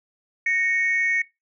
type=tone pair together; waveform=sine; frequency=1861.7 / 2214 Hz; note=A#6 / C#7; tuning=-3 / -3 cents; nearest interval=minor third; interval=300 cents; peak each=-22 / -20 dBFS; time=0.46-1.22 s; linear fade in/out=5 ms; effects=noise-tail reverb RT60 0.2 s tail -20 dB re dry + tanh soft clip ceiling -13 dBFS